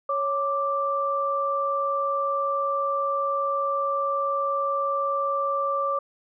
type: tone pair together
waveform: sine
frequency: 554.4 / 1174.7 Hz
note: C#5 / D6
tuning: 0 / 0 cents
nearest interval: octave + minor second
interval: 1300 cents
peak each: -27 / -24 dBFS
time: 0.09-5.99 s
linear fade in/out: 5 ms
effects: none